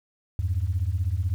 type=beating tone pair; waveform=sine; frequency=82.41 / 98.41 Hz; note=E2 / G2; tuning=0 / +7 cents; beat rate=16 Hz; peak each=-25 dBFS; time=0.39-1.34 s; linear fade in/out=0 ms; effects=tanh soft clip ceiling -16 dBFS + 9-bit